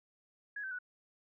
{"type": "tone with pitch steps", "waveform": "sine", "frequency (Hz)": [1670, 1546, 1477], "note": ["G#6", "G6", "F#6"], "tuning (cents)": [9, -24, -3], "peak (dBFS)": -38, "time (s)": [0.56, 0.788], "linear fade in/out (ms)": 5, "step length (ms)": 76, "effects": []}